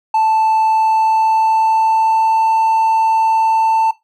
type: tone with pitch glide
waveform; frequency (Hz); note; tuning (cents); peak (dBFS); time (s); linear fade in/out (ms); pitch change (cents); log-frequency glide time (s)
triangle; 880 to 890.2; A5 to A5; 0 to +20; -8; 0.14-3.91; 5; +20; 0.64-2.54
effects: noise-tail reverb RT60 0.2 s tail -19 dB re dry + tanh soft clip ceiling -4 dBFS